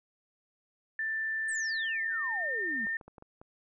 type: tone with pitch glide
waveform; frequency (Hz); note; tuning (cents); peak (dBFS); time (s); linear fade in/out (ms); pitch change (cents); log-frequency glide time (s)
sine; 1773 to 1811.3; A6 to A6; +13 to +50; -30; 0.99-2.97; 2; +37; 1.48-2.21
type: exponential sweep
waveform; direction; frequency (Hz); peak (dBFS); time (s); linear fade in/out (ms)
sine; down; 8870 to 204.8; -38; 1.48-2.86; 10
type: clicks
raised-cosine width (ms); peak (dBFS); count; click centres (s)
1; -35; 6; 2.869 / 3.012 / 3.08 / 3.182 / 3.224 / 3.415
effects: none